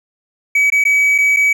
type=tone with dropouts; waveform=triangle; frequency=2277 Hz; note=C#7; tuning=46 cents sharp; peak=-8 dBFS; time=0.55-1.53 s; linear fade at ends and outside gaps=5 ms; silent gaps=0.702-0.721 / 0.84-0.851 / 1.181-1.184 / 1.364-1.368 s; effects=none